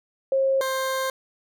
sine / 20% pulse tone pair in turn, 537 / 527.2 Hz, C5 / C5, +45 / +13 cents, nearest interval unison, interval 32 cents, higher first, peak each -18 / -19 dBFS, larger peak first, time 0.32-0.61 / 0.61-1.1 s, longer second, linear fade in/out 2 ms, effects none

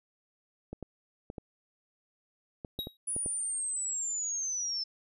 clicks, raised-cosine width 2 ms, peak -26 dBFS, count 9, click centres 0.73 / 0.827 / 1.301 / 1.382 / 2.648 / 2.79 / 2.871 / 3.164 / 3.261 s
square tone with exponential decay, 3814 Hz, A#7, 39 cents sharp, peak -31 dBFS, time 2.79-2.97 s, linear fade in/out 2 ms, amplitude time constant 39 ms
sine linear sweep, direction down, 9880 to 5250 Hz, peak -31 dBFS, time 3.07-4.84 s, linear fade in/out 10 ms
effects resampled to 32000 Hz

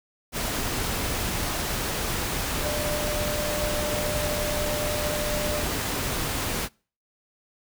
sine tone in noise, 597 Hz, D5, 28 cents sharp, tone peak -29 dBFS, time 2.61-5.65 s, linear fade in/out 50 ms, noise pink, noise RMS -28 dBFS, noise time 0.32-6.69 s, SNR -4 dB, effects noise-tail reverb RT60 0.4 s tail -26 dB re dry

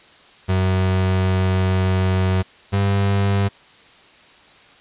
35% pulse tone pair in turn, 93.5 / 99.28 Hz, F#2 / G2, +19 / +22 cents, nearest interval minor second, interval 103 cents, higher second, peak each -14 dBFS, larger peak neither, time 0.48-2.43 / 2.72-3.49 s, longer first, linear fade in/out 20 ms, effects white hiss -48 dBFS RMS until 4.8 s + resampled to 8000 Hz

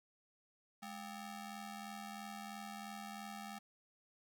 sawtooth ring-modulated tone, 501 Hz, B4, 25 cents sharp, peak -39 dBFS, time 0.82-3.59 s, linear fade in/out 10 ms, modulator 292 Hz, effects none

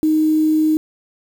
sine tone with quantisation, 310.8 Hz, D#4, 2 cents flat, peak -12 dBFS, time 0.03-0.77 s, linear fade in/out 0 ms, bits 6, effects none

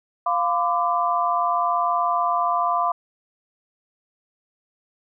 sine chord, B diminished, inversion second, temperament equal with one note detuned, 698.5 / 1013.8 / 1174.7 Hz, F5 / B5 / D6, 0 / +45 / 0 cents, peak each -23 dBFS, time 0.26-2.92 s, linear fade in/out 5 ms, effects none

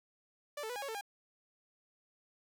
sawtooth tone with pitch steps, 585 / 440.2 / 491.8 / 820 / 555 / 445.3 / 809 Hz, D5 / A4 / B4 / G#5 / C#5 / A4 / G#5, -7 / +1 / -7 / -22 / +2 / +21 / -46 cents, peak -35 dBFS, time 0.57-1.011 s, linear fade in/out 5 ms, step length 63 ms, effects none

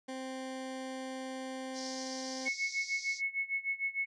20% pulse tone, 261.6 Hz, C4, in tune, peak -34 dBFS, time 0.08-2.49 s, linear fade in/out 10 ms
white band-pass noise, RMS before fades -45 dBFS, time 1.73-3.22 s, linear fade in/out 50 ms, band 4500 to 6000 Hz, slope 48 dB/octave
sine tone with tremolo, 2197 Hz, C#7, 16 cents flat, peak -29 dBFS, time 2.45-4.06 s, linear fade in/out 20 ms, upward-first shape sine, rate 6.6 Hz, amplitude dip 90%
effects resampled to 22050 Hz

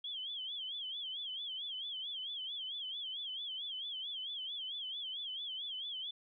sine tone with vibrato, 3237 Hz, G#7, 45 cents flat, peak -39 dBFS, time 0.04-6.11 s, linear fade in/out 5 ms, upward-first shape sine, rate 4.5 Hz, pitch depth 130 cents each way, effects none

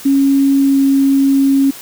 sine tone with pitch glide, 275.3 to 273.6 Hz, C#4 to C#4, -12 to -23 cents, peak -8 dBFS, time 0.05-1.71 s, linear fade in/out 10 ms, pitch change -11 cents, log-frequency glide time 0.62-0.8 s, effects white hiss -33 dBFS RMS until 1.81 s

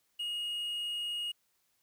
triangle tone with quantisation, 2872 Hz, F7, 48 cents sharp, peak -32 dBFS, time 0.19-1.32 s, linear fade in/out 10 ms, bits 10, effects white hiss -75 dBFS RMS until 1.82 s

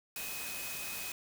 sine tone in noise, 2521 Hz, D#7, 22 cents sharp, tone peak -44 dBFS, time 0.16-1.12 s, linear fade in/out 2 ms, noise white, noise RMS -41 dBFS, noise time 0.16-1.12 s, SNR -6 dB, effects none

